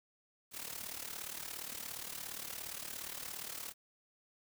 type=noise with amplitude modulation; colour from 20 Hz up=white; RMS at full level=-41 dBFS; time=0.51-3.74 s; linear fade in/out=50 ms; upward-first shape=sine; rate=37.2 Hz; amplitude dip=75%; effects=none